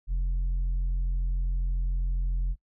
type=tone with tanh clipping; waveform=triangle; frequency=43.65 Hz; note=F1; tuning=in tune; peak=-25 dBFS; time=0.07-2.56 s; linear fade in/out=50 ms; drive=8 dB; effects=noise-tail reverb RT60 0.1 s tail -25 dB re dry